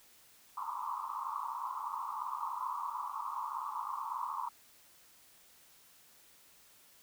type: band-pass noise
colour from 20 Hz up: pink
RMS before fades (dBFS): -39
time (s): 0.57-4.49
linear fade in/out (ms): 5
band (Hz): 900 to 1200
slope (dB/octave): 96
effects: white hiss -62 dBFS RMS until 7.02 s